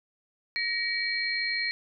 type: tone cluster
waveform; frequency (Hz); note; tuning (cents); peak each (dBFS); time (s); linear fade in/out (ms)
sine; 1894 / 2283 / 4217; A#6 / D7 / C8; +27 / -50 / +13; -31; 0.56-1.71; 0
effects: none